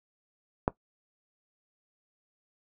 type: click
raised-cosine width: 1 ms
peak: -9 dBFS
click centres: 0.679 s
effects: noise-tail reverb RT60 0.1 s tail -19 dB re dry